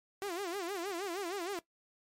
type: tone with vibrato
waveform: sawtooth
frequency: 370 Hz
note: F#4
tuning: in tune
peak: -32 dBFS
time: 0.22-1.59 s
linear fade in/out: 0 ms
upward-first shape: sine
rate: 6.4 Hz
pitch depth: 180 cents each way
effects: noise-tail reverb RT60 0.1 s tail -17 dB re dry + MP3 64 kbps